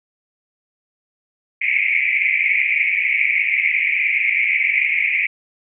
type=band-pass noise; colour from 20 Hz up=white; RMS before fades=-18 dBFS; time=1.61-5.27 s; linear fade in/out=10 ms; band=2100 to 2400 Hz; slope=96 dB/octave; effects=none

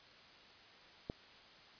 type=click; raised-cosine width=2 ms; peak=-26 dBFS; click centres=1.099 s; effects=white hiss -59 dBFS RMS until 1.79 s + resampled to 11025 Hz

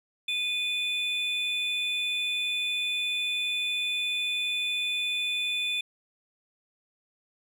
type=tone pair together; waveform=triangle; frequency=2469 / 3506 Hz; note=D#7 / A7; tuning=-14 / -7 cents; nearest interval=tritone; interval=607 cents; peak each=-28 dBFS; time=0.28-5.81 s; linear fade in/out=5 ms; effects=none

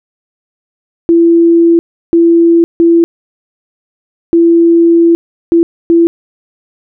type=tone bursts at uneven times; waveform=sine; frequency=336.4 Hz; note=E4; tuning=35 cents sharp; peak=-3 dBFS; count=6; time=1.09-1.79 / 2.13-2.64 / 2.8-3.04 / 4.33-5.15 / 5.52-5.63 / 5.9-6.07 s; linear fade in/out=0 ms; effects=none

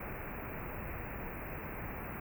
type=band-stop noise; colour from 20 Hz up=pink; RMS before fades=-42 dBFS; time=0-2.2 s; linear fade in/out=5 ms; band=2600 to 14000 Hz; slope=96 dB/octave; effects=none

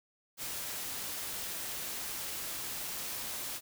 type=noise; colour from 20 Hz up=white; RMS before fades=-39 dBFS; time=0.37-3.61 s; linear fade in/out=50 ms; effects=none

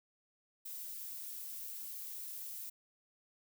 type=noise; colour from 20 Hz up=violet; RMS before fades=-45 dBFS; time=0.65-2.7 s; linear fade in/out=10 ms; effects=none

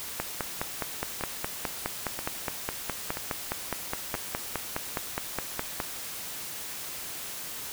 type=two click trains; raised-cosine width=0.5 ms; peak=-13 / -18 dBFS; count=28 / 4; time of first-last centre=0.2-5.802 / 1.21-4.151 s; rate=4.82 / 1.02 Hz; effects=white hiss -38 dBFS RMS until 7.72 s

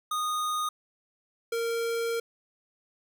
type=tone pair in turn; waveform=square; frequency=1235 / 462.6 Hz; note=D#6 / A#4; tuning=-13 / -13 cents; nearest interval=octave + perfect fourth; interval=1700 cents; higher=first; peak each=-28 dBFS; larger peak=neither; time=0.11-0.69 / 1.52-2.2 s; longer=second; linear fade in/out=5 ms; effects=none

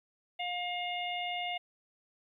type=harmonic tone; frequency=711 Hz; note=F5; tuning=31 cents sharp; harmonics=1 / 3 / 4 / 5; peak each=-36 / -39 / -39 / -45 dBFS; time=0.39-1.58 s; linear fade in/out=10 ms; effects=12-bit

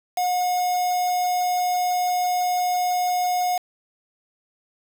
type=tone with quantisation; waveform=triangle; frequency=723 Hz; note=F#5; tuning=40 cents flat; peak=-18 dBFS; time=0.17-3.58 s; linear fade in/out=5 ms; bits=5; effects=none

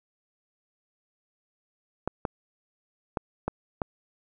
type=clicks; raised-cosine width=1 ms; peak=-13 dBFS; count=5; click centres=2.076 / 2.252 / 3.172 / 3.48 / 3.818 s; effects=none

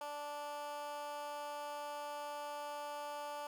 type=tone with high-pass filter; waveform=15% pulse; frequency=292.6 Hz; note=D4; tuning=6 cents flat; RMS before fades=-44 dBFS; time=0.01-3.47 s; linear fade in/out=2 ms; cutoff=720 Hz; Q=2.6; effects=none

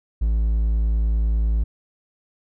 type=tone; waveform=triangle; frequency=55 Hz; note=A1; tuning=in tune; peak=-15 dBFS; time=0.21-1.64 s; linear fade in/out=10 ms; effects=none

